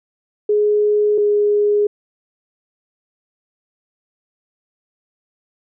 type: tone pair in turn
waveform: sine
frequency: 418.4 / 414.3 Hz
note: G#4 / G#4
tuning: +13 / -4 cents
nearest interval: unison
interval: 17 cents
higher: first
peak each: -12 dBFS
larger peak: neither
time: 0.49-1.18 / 1.18-1.87 s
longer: neither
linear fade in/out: 5 ms
effects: none